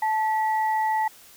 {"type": "tone pair together", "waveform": "sine", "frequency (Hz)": [872.7, 1940], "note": ["A5", "B6"], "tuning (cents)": [-14, -31], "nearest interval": "octave + major second", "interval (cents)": 1383, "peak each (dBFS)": [-21, -31], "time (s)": [0.02, 1.08], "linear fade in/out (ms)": 5, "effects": ["white hiss -50 dBFS RMS until 1.36 s"]}